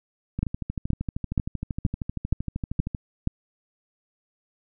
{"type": "two click trains", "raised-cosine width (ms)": 5, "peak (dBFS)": [-16, -10], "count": [34, 7], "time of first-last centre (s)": [[0.39, 2.948], [0.43, 3.274]], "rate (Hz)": [12.9, 2.11], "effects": []}